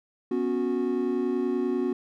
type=chord; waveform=triangle; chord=B suspended second; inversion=none; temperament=equal with one note detuned; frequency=246.9 / 277.2 / 366.2 Hz; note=B3 / C#4 / F#4; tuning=0 / 0 / -18 cents; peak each=-27 / -28 / -25 dBFS; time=0.31-1.93 s; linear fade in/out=5 ms; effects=none